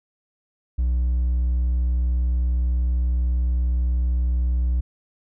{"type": "tone with hard clipping", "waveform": "sine", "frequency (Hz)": 61.74, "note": "B1", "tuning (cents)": 0, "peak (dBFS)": -19, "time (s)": [0.78, 4.81], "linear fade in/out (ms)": 10, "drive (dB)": 2, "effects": []}